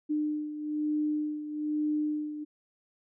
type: beating tone pair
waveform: sine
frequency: 301.3 / 302.4 Hz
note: D4 / D#4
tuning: +44 / -49 cents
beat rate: 1.1 Hz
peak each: -29 / -35 dBFS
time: 0.09-2.45 s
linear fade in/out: 20 ms
effects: none